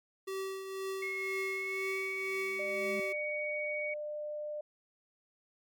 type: tone with tremolo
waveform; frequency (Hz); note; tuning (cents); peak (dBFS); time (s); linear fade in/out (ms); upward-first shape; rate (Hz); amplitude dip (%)
square; 384.7; G4; -33; -35; 0.27-3.13; 10; triangle; 2; 55
type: tone with pitch glide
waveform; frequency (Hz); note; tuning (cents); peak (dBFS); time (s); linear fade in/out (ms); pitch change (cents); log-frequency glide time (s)
sine; 2167 to 2243; C#7 to C#7; -40 to +20; -35; 1.02-3.94; 5; +60; 1.53-1.97
type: tone with exponential growth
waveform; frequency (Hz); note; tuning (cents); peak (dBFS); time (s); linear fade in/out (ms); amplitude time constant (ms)
triangle; 207.7; G#3; 0; -36; 2.03-3; 2; 210
type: tone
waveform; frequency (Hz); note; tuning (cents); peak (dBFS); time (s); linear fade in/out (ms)
sine; 599; D5; +34; -36; 2.59-4.61; 5
effects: MP3 96 kbps